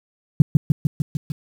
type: tone with echo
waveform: sine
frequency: 149 Hz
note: D3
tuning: 25 cents sharp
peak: -3 dBFS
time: 0.4-0.42 s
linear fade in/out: 2 ms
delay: 150 ms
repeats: 6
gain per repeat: -3 dB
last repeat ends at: 1.32 s
effects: 7-bit